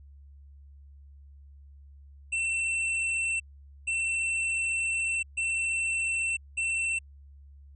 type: tone bursts at uneven times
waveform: square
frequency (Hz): 2693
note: E7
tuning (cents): +36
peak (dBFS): -27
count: 4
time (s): 2.32-3.4 / 3.87-5.23 / 5.37-6.37 / 6.57-6.99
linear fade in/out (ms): 10
effects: added 70 Hz sine -48 dBFS peak until 7.75 s + resampled to 24000 Hz